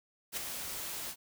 white noise with ADSR envelope, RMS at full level -34 dBFS, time 0.32-1.16 s, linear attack 52 ms, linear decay 4 ms, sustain -6 dB, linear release 65 ms, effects none

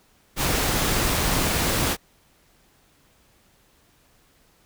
pink noise with amplitude modulation, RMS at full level -21 dBFS, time 0.36-1.97 s, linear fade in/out 50 ms, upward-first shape sine, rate 210 Hz, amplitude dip 35%, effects pink hiss -60 dBFS RMS until 4.65 s

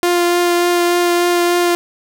sawtooth tone with vibrato, 349.6 Hz, F4, 2 cents sharp, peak -8 dBFS, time 0.03-1.75 s, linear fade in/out 0 ms, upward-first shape triangle, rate 3.4 Hz, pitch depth 12 cents each way, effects none

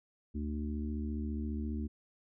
harmonic tone, 74.7 Hz, D2, 30 cents sharp, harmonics 1 / 3 / 4 / 5, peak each -36 / -38 / -43 / -50 dBFS, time 0.34-1.88 s, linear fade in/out 20 ms, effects none

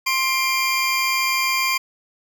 25% pulse tone pair together, 1053 / 2380 Hz, C6 / D7, +11 / +22 cents, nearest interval octave + major second, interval 1411 cents, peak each -18 / -17 dBFS, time 0.06-1.78 s, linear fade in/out 10 ms, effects none

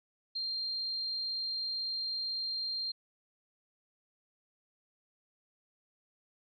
sine tone, 4186 Hz, C8, in tune, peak -33 dBFS, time 0.35-2.92 s, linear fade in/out 10 ms, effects none

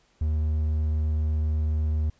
triangle tone, 77 Hz, D#2, 17 cents flat, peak -20 dBFS, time 0.21-2.1 s, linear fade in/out 5 ms, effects pink hiss -64 dBFS RMS until 2.19 s + resampled to 16000 Hz

